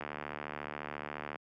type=click train; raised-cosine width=0.5 ms; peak=-23 dBFS; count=101; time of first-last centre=0.01-1.358 s; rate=74.2 Hz; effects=high-pass 150 Hz 12 dB/octave